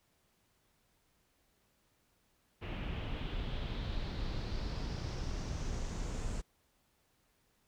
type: noise with low-pass filter sweep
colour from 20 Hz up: brown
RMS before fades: -38 dBFS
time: 2.61-6.42 s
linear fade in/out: 20 ms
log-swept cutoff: 2700 to 7600 Hz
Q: 3.5
effects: pink hiss -74 dBFS RMS until 7.67 s